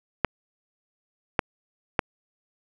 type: clicks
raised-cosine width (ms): 0.5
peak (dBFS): -4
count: 3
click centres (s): 0.247 / 1.392 / 1.992
effects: none